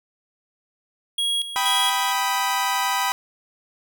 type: tone with tremolo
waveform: square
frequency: 3300 Hz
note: G#7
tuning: 12 cents flat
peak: -21 dBFS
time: 1.18-2.12 s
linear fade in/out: 5 ms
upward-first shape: square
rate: 2.1 Hz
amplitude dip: 70%
type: chord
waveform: sawtooth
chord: G augmented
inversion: none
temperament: equal with one note detuned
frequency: 784 / 987.8 / 1256.8 Hz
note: G5 / B5 / D#6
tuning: 0 / 0 / +17 cents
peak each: -22 / -19 / -25 dBFS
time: 1.56-3.12 s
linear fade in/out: 0 ms
effects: none